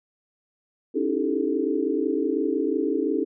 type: tone cluster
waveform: sine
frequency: 271.5 / 301.7 / 327.5 / 397.4 / 440.1 Hz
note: C#4 / D4 / E4 / G4 / A4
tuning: -36 / +47 / -11 / +24 / 0 cents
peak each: -28 dBFS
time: 0.94-3.25 s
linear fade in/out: 20 ms
effects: none